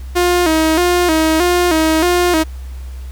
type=tone with vibrato; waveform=sawtooth; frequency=335.4 Hz; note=E4; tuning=30 cents sharp; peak=-7 dBFS; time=0.15-2.44 s; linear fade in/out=20 ms; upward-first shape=square; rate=1.6 Hz; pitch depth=95 cents each way; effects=added 64 Hz sine -25 dBFS peak until 3.11 s + pink hiss -45 dBFS RMS until 3.11 s